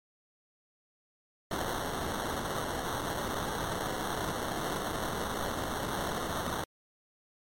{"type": "noise with sample-and-hold", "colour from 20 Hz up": "violet", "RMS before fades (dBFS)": -34, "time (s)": [1.51, 6.64], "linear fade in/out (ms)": 2, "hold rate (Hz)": 2450, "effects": ["MP3 64 kbps"]}